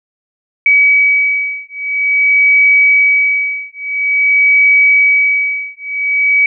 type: beating tone pair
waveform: sine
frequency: 2274 / 2274.49 Hz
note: C#7 / C#7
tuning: +44 / +44 cents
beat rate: 0.49 Hz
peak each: -11 dBFS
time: 0.66-6.46 s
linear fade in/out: 2 ms
effects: none